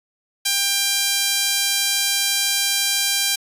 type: tone with high-pass filter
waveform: sawtooth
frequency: 794 Hz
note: G5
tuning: 22 cents sharp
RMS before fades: -20 dBFS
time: 0.45-3.36 s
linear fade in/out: 10 ms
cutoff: 3600 Hz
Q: 0.85
effects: resampled to 32000 Hz